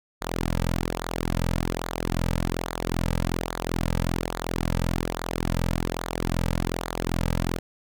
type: tone with flanger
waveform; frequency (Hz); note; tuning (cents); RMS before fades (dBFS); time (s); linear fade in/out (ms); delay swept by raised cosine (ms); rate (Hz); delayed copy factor
sawtooth; 42.64; F1; -41; -27; 0.21-7.59; 10; 0.35 to 2.85; 1.2; -0.8
effects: none